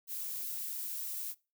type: noise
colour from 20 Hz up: violet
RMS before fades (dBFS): -39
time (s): 0.07-1.35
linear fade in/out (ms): 50
effects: noise-tail reverb RT60 0.3 s tail -22 dB re dry